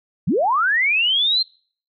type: linear sweep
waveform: sine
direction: up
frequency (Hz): 120 to 4207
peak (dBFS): -15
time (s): 0.27-1.43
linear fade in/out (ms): 10
effects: noise-tail reverb RT60 0.5 s tail -26 dB re dry